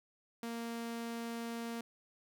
sawtooth tone, 232.2 Hz, A#3, 7 cents flat, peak -35 dBFS, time 0.43-1.81 s, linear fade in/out 2 ms, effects none

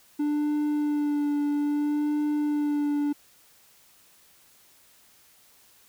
triangle tone with vibrato, 294.2 Hz, D4, 3 cents sharp, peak -21 dBFS, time 0.19-3.13 s, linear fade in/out 10 ms, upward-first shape sine, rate 0.61 Hz, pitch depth 19 cents each way, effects white hiss -58 dBFS RMS until 5.88 s

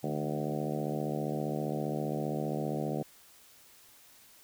harmonic tone with a mistuned harmonic, 75.1 Hz, D2, 39 cents sharp, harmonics 2 / 3 / 4 / 5 / 6 / 7 / 8 / 9 / 10, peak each -36 / -38 / -39 / -40 / -41 / -41 / -42 / -43 / -43 dBFS, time 0.03-3.03 s, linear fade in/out 10 ms, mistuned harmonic 3, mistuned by -56 cents, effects white hiss -58 dBFS RMS until 4.43 s

